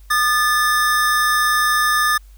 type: tone pair together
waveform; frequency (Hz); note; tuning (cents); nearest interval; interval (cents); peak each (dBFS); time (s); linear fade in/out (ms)
square; 1218 / 1741.5; D#6 / A6; -37 / -18; tritone; 619; -18; 0.1-2.18; 10
effects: added 49 Hz sine -40 dBFS peak until 2.37 s + white hiss -57 dBFS RMS until 2.37 s